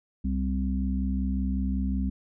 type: harmonic tone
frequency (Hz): 65.41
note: C2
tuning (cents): 0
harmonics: 1 / 3 / 4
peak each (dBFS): -27 / -29 / -33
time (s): 0.24-2.1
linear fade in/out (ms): 10
effects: none